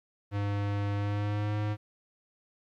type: tone with pitch glide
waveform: square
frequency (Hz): 101.5 to 105.2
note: G#2 to G#2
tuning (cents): -39 to +23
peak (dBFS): -29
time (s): 0.31-1.77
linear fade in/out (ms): 50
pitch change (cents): +62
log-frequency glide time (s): 0.96-1.57
effects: low-pass 3000 Hz 12 dB/octave + 11-bit